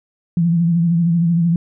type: tone with vibrato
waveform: sine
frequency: 169.3 Hz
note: E3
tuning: 46 cents sharp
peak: -12 dBFS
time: 0.37-1.56 s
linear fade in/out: 2 ms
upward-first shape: sine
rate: 13 Hz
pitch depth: 53 cents each way
effects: none